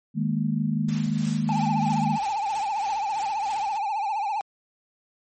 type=chord; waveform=sine; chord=D# suspended fourth; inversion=none; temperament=equal; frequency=155.56 / 207.7 / 233.1 Hz; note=D#3 / G#3 / A#3; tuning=0 / 0 / 0 cents; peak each=-26 / -26 / -27 dBFS; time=0.14-2.19 s; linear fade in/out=50 ms
type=noise with tremolo; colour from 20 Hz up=white; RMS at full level=-37 dBFS; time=0.88-3.78 s; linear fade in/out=10 ms; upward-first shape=triangle; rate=3.1 Hz; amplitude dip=65%
type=tone with vibrato; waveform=triangle; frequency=835 Hz; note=G#5; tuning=9 cents sharp; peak=-22 dBFS; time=1.49-4.41 s; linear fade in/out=0 ms; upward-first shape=triangle; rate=15 Hz; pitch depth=140 cents each way
effects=MP3 32 kbps